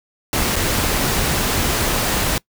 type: noise with dropouts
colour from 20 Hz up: pink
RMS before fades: -19 dBFS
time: 0.33-2.38 s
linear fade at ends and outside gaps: 1 ms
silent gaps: 0.558-0.563 s
effects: noise-tail reverb RT60 0.1 s tail -23 dB re dry